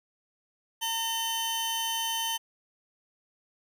sawtooth tone pair together, 910 / 3064 Hz, A#5 / G7, -42 / -40 cents, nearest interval octave + major sixth, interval 2102 cents, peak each -29 / -27 dBFS, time 0.81-2.38 s, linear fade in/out 20 ms, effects none

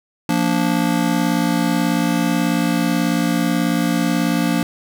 square chord, Bb major, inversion second, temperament just, 174.81 / 233.1 / 291.4 Hz, F3 / Bb3 / D4, +2 / 0 / -13 cents, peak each -21 dBFS, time 0.29-4.63 s, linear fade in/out 2 ms, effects none

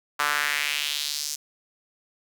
sawtooth tone with high-pass filter sweep, 146.83 Hz, D3, in tune, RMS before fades -27 dBFS, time 0.19-1.36 s, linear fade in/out 10 ms, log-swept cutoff 1200 to 6100 Hz, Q 2.3, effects none

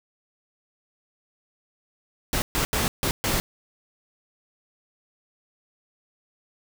pink noise bursts at uneven times, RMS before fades -24 dBFS, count 5, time 2.33-2.42 / 2.55-2.65 / 2.73-2.88 / 3.03-3.11 / 3.24-3.4 s, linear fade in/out 0 ms, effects none

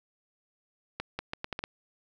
accelerating click train, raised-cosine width 0.3 ms, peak -17 dBFS, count 7, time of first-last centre 1-1.639 s, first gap 190 ms, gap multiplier 0.76, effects none

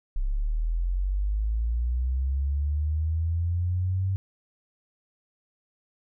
sine linear sweep, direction up, 32.59 to 96.7 Hz, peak -23 dBFS, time 0.16-4.16 s, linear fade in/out 0 ms, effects none

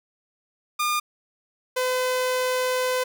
sawtooth tone pair in turn, 1210 / 507.8 Hz, D#6 / B4, -49 / +48 cents, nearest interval octave + minor third, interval 1503 cents, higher first, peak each -18 dBFS, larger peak neither, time 0.79-1 / 1.76-3.04 s, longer second, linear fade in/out 10 ms, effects none

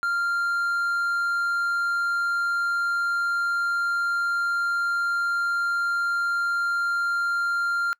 triangle tone, 1392 Hz, F6, 6 cents flat, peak -20 dBFS, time 0.03-7.93 s, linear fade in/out 0 ms, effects noise-tail reverb RT60 0.1 s tail -25 dB re dry

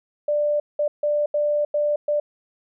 sine tone bursts at uneven times, 591 Hz, D5, 11 cents sharp, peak -18 dBFS, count 6, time 0.28-0.6 / 0.79-0.88 / 1.03-1.26 / 1.34-1.65 / 1.74-1.96 / 2.08-2.2 s, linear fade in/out 5 ms, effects none

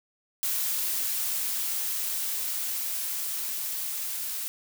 blue noise with level ramp, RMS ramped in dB -28 to -33 dBFS, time 0.43-4.48 s, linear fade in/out 0 ms, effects none

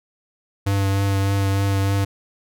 square tone with vibrato, 98.4 Hz, G2, 7 cents sharp, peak -18 dBFS, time 0.66-2.05 s, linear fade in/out 10 ms, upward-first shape triangle, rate 3.3 Hz, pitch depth 18 cents each way, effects none

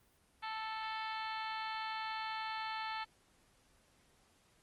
harmonic tone with a mistuned harmonic, 440 Hz, A4, in tune, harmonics 2 / 3 / 4 / 5 / 6 / 7 / 8 / 9 / 10, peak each -41 / -45 / -47 / -49 / -51 / -52 / -53 / -54 / -55 dBFS, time 0.42-3.05 s, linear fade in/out 20 ms, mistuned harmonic 9, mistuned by +50 cents, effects pink hiss -70 dBFS RMS until 4.62 s + Opus 32 kbps

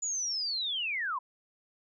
sine linear sweep, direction down, 6980 to 953 Hz, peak -30 dBFS, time 0.02-1.19 s, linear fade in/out 10 ms, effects none

